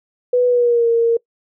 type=tone with pitch glide; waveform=sine; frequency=493.9 to 463.5 Hz; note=B4 to A#4; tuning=0 to -10 cents; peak=-11 dBFS; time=0.33-1.17 s; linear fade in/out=5 ms; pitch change=-110 cents; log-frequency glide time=0.47-0.88 s; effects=noise-tail reverb RT60 0.1 s tail -23 dB re dry